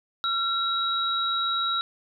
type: tone pair together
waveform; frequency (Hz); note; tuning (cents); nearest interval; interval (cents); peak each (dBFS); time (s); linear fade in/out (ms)
sine; 1360 / 3847; F6 / B7; -46 / -46; octave + tritone; 1800; -26; 0.24-1.81; 0
effects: none